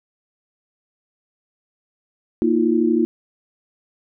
sine chord, Bb suspended fourth, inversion none, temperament equal with one note detuned, 233.1 / 316.7 / 349.2 Hz, Bb3 / Eb4 / F4, 0 / +31 / 0 cents, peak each -19 dBFS, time 2.42-3.05 s, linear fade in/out 0 ms, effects none

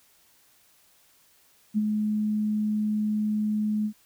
sine tone with ADSR envelope, 212.4 Hz, G#3, 39 cents sharp, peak -19 dBFS, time 1.74-3.93 s, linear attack 35 ms, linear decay 33 ms, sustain -4 dB, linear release 78 ms, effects white hiss -61 dBFS RMS until 4.05 s

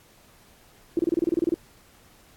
sine tone bursts, 336.7 Hz, E4, 37 cents sharp, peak -18 dBFS, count 12, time 0.97-1.542 s, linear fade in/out 2 ms, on 22 ms, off 28 ms, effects pink hiss -56 dBFS RMS until 2.36 s + AAC 64 kbps

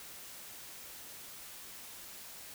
silence, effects white hiss -49 dBFS RMS until 2.54 s

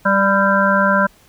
harmonic tone with a mistuned harmonic, 196.4 Hz, G3, 4 cents sharp, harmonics 1 / 3 / 5 / 7 / 8, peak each -18 / -18 / -18 / -18 / -18 dBFS, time 0.05-1.07 s, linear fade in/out 10 ms, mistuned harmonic 5, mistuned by +35 cents, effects pink hiss -51 dBFS RMS until 1.28 s

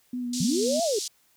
sine tone with vibrato, 245.6 Hz, B3, 9 cents flat, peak -28 dBFS, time 0.13-0.8 s, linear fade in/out 5 ms, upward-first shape triangle, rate 4.9 Hz, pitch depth 32 cents each way
white band-pass noise, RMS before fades -33 dBFS, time 0.33-1.08 s, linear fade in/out 5 ms, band 4100 to 7400 Hz, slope 24 dB/octave
sine linear two-way sweep, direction up then down, 146.83 to 698.5 to 381.3 Hz, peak -23 dBFS, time 0.4-0.99 s, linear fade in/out 5 ms, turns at 0.83 s
effects white hiss -64 dBFS RMS until 1.36 s

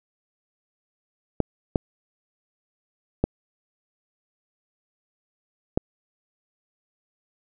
clicks, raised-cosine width 2 ms, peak -6 dBFS, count 4, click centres 1.403 / 1.758 / 3.24 / 5.775 s, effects none

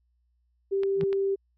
sine tone, 392 Hz, G4, in tune, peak -23 dBFS, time 0.71-1.36 s, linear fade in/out 20 ms
clicks, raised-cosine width 0.3 ms, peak -23 dBFS, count 3, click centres 0.834 / 1.011 / 1.129 s
triangle tone with exponential growth, 164.2 Hz, E3, 6 cents flat, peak -22 dBFS, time 0.95-1.04 s, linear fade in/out 5 ms, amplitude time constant 19 ms
effects added 60 Hz sine -67 dBFS peak until 1.57 s

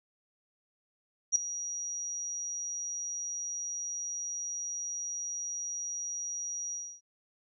sine tone with ADSR envelope, 5760 Hz, F#8, 47 cents flat, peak -19 dBFS, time 1.32-7.01 s, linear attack 35 ms, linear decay 7 ms, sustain -15 dB, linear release 280 ms, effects none

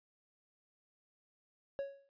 triangle tone with exponential decay, 554.4 Hz, C#5, in tune, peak -31 dBFS, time 1.79-2.09 s, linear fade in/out 0 ms, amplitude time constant 65 ms, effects resampled to 11025 Hz

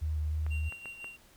sine tone with vibrato, 76.9 Hz, D#2, 20 cents flat, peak -29 dBFS, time 0.01-0.7 s, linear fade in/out 20 ms, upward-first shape square, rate 3.3 Hz, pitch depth 13 cents each way
clicks, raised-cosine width 0.5 ms, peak -30 dBFS, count 4, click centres 0.465 / 0.724 / 0.857 / 1.044 s
triangle tone with tremolo, 2759 Hz, F7, 22 cents flat, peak -38 dBFS, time 0.5-1.17 s, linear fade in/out 20 ms, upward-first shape sine, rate 5.9 Hz, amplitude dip 60%
effects pink hiss -60 dBFS RMS until 1.36 s

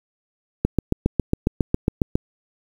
click train, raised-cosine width 3 ms, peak -4 dBFS, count 12, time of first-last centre 0.65-2.155 s, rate 7.31 Hz, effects 7-bit

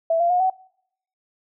sine tone with pitch steps, 659.3 / 688.9 / 719.8 / 752.1 Hz, E5 / F5 / F#5 / F#5, 0 / -24 / -48 / +28 cents, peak -16 dBFS, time 0.1-0.5 s, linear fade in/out 5 ms, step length 100 ms, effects noise-tail reverb RT60 0.7 s tail -25 dB re dry

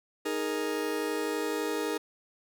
40% pulse chord, D# suspended fourth, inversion none, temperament just, 311.1 / 414.8 / 466.7 Hz, D#4 / G#4 / A#4, 0 / -2 / +2 cents, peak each -33 dBFS, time 0.25-1.98 s, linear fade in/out 10 ms, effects none

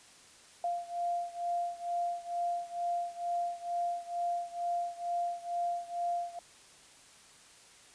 sine beating tone pair, 695 / 697.2 Hz, F5 / F5, -9 / -3 cents, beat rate 2.2 Hz, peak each -34 / -36 dBFS, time 0.64-6.39 s, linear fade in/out 2 ms, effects white hiss -57 dBFS RMS until 7.94 s + resampled to 22050 Hz

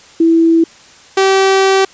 sine / sawtooth tone pair in turn, 329.6 / 385.8 Hz, E4 / G4, 0 / -28 cents, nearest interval minor third, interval 272 cents, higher second, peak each -6 / -4 dBFS, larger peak second, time 0.2-0.64 / 1.17-1.85 s, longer second, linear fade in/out 5 ms, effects white hiss -41 dBFS RMS until 1.93 s + resampled to 16000 Hz

